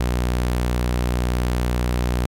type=tone; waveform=sawtooth; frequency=61 Hz; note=B1; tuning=21 cents flat; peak=-15 dBFS; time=0-2.26 s; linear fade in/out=5 ms; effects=AAC 64 kbps